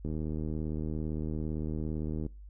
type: click train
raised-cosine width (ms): 3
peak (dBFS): -23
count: 173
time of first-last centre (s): 0.05-2.264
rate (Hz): 77.7
effects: noise-tail reverb RT60 0.3 s tail -24 dB re dry + added 50 Hz sine -45 dBFS peak until 2.49 s